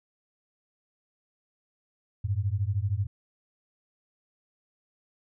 sine beating tone pair, 93.8 / 106.8 Hz, F#2 / G#2, +24 / +49 cents, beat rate 13 Hz, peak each -28 dBFS, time 2.24-3.07 s, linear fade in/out 10 ms, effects none

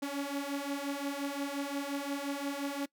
sawtooth beating tone pair, 278 / 283.7 Hz, C#4 / C#4, +5 / +40 cents, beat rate 5.7 Hz, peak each -34 / -32 dBFS, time 0.02-2.86 s, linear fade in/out 10 ms, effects noise-tail reverb RT60 0.1 s tail -22 dB re dry

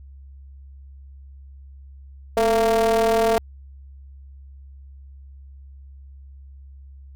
square ring-modulated tone, 116.54 Hz, A#2, in tune, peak -14 dBFS, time 2.37-3.38 s, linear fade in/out 0 ms, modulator 563 Hz, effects added 68 Hz sine -40 dBFS peak until 7.15 s

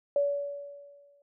sine tone with exponential decay, 570 Hz, C#5, 48 cents sharp, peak -21 dBFS, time 0.16-1.22 s, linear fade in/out 2 ms, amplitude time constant 230 ms, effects none

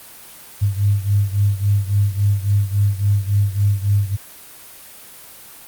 sine beating tone pair, 100 / 103.6 Hz, G2 / G#2, +35 / -4 cents, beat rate 3.6 Hz, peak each -16 / -19 dBFS, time 0.61-4.17 s, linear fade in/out 20 ms, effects white hiss -40 dBFS RMS until 5.67 s + Opus 32 kbps

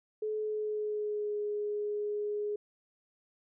sine tone with pitch glide, 429.3 to 416.4 Hz, A4 to G#4, -43 to +5 cents, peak -31 dBFS, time 0.22-2.56 s, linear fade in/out 5 ms, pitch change -52 cents, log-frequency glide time 0.38-1.37 s, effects none

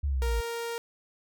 sine linear sweep, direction down, 73.5 to 51.91 Hz, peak -25 dBFS, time 0.03-0.41 s, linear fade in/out 10 ms
sawtooth tone, 466.2 Hz, A#4, in tune, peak -28 dBFS, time 0.22-0.78 s, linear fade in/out 0 ms
effects none

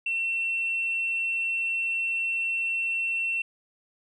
sine tone, 2704 Hz, E7, 43 cents sharp, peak -24 dBFS, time 0.06-3.42 s, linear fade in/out 5 ms, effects tanh soft clip ceiling -20 dBFS

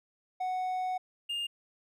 triangle tone pair in turn, 740 / 2819 Hz, F#5 / F7, 0 / +16 cents, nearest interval octave + major seventh, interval 2316 cents, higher second, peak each -28 / -30 dBFS, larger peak first, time 0.4-0.98 / 1.29-1.47 s, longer first, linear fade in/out 10 ms, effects none

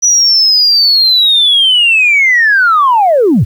sine linear sweep, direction down, 5920 to 74.9 Hz, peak -4 dBFS, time 0.02-3.45 s, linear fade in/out 20 ms, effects tanh soft clip ceiling -1 dBFS + 7-bit

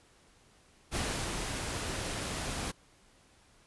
pink noise with ADSR envelope, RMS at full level -33 dBFS, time 0.91-2.72 s, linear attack 43 ms, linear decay 400 ms, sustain -3 dB, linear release 17 ms, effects pink hiss -63 dBFS RMS until 3.66 s + resampled to 24000 Hz

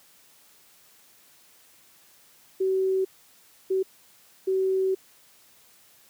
sine tone bursts at uneven times, 380 Hz, F#4, 46 cents sharp, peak -21 dBFS, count 3, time 2.6-3.05 / 3.7-3.83 / 4.47-4.95 s, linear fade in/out 10 ms, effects white hiss -57 dBFS RMS until 6.09 s + high-pass 80 Hz 12 dB/octave

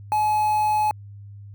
triangle tone with quantisation, 850 Hz, G#5, 40 cents sharp, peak -16 dBFS, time 0.12-0.91 s, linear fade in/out 0 ms, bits 6, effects added 101 Hz sine -38 dBFS peak until 1.54 s

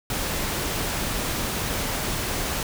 pink noise, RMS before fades -27 dBFS, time 0.1-2.63 s, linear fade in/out 2 ms, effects none

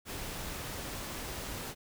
pink noise, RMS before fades -40 dBFS, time 0.05-1.75 s, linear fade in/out 50 ms, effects none

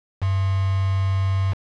sine tone with quantisation, 96.2 Hz, G2, 32 cents flat, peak -18 dBFS, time 0.21-1.54 s, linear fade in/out 20 ms, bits 5, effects low-pass 4000 Hz 12 dB/octave

